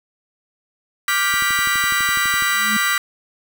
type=chord; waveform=35% pulse; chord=G dominant seventh; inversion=second; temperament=just; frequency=1176 / 1411.2 / 1568 / 1960 Hz; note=D6 / F6 / G6 / B6; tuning=+2 / +18 / 0 / -14 cents; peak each=-21 / -22 / -23 / -18 dBFS; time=1.08-2.98 s; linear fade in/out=2 ms
type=click train; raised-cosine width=3 ms; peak=-23 dBFS; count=14; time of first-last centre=1.34-2.423 s; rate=12 Hz
type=tone with exponential growth; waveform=sine; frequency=213.1 Hz; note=G#3; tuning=45 cents sharp; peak=-19 dBFS; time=2.46-2.77 s; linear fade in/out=5 ms; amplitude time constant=66 ms
effects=none